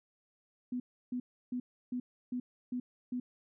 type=tone bursts; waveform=sine; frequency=248.3 Hz; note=B3; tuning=9 cents sharp; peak=-33 dBFS; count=7; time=0.72-3.2 s; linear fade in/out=5 ms; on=80 ms; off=320 ms; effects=none